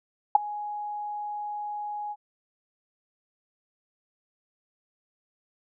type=tone with ADSR envelope; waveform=sine; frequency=833 Hz; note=G#5; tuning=5 cents sharp; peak=-9 dBFS; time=0.35-2.16 s; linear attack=4 ms; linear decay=12 ms; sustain=-22 dB; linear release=47 ms; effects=none